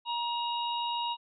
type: harmonic tone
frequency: 947 Hz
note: A#5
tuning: 27 cents sharp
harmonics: 1 / 3 / 4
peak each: -31 / -37 / -38 dBFS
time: 0.05-1.17 s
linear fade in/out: 50 ms
effects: none